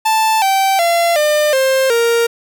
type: tone with pitch steps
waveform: 45% pulse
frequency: 880 / 775 / 682.5 / 601.1 / 529.3 / 466.2 Hz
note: A5 / G5 / F5 / D5 / C5 / A#4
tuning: 0 / -20 / -40 / +40 / +20 / 0 cents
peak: -11 dBFS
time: 0.05-2.27 s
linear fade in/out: 10 ms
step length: 370 ms
effects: none